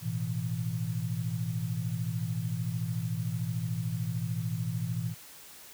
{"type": "chord", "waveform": "sine", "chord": "A suspended second", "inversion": "none", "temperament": "equal", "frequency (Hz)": [110, 123.47, 164.81], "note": ["A2", "B2", "E3"], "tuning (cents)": [0, 0, 0], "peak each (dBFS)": -34, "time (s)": [0.01, 5.15], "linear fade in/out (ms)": 50, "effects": ["white hiss -50 dBFS RMS until 5.73 s"]}